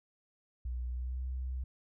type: tone with pitch glide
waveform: sine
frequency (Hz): 61.3 to 63.94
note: B1 to C2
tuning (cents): -12 to -39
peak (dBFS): -34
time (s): 0.65-1.64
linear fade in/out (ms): 5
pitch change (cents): +73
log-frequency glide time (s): 0.9-1.22
effects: none